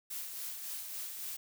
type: noise with tremolo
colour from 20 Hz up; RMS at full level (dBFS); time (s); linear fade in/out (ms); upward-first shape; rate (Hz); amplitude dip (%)
blue; -40; 0.1-1.37; 10; sine; 3.6; 40
effects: none